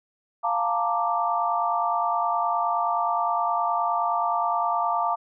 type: chord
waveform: sine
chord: Bb major seventh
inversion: second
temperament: equal with one note detuned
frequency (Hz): 698.5 / 880 / 929.6 / 1174.7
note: F5 / A5 / Bb5 / D6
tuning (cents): 0 / 0 / -5 / 0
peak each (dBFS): -26 / -29 / -28 / -26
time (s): 0.43-5.16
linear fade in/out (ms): 20
effects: none